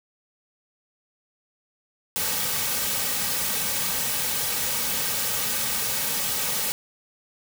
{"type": "noise with comb filter", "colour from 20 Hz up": "white", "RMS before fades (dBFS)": -26, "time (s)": [2.16, 6.72], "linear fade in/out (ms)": 0, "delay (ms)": 2.9, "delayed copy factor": -0.7, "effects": []}